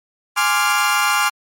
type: chord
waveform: 30% pulse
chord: D half-diminished seventh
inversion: second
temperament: equal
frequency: 830.6 / 1046.5 / 1174.7 / 1396.9 Hz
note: Ab5 / C6 / D6 / F6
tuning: 0 / 0 / 0 / 0 cents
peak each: -19 / -19 / -18 / -16 dBFS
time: 0.36-1.3 s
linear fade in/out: 20 ms
effects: MP3 64 kbps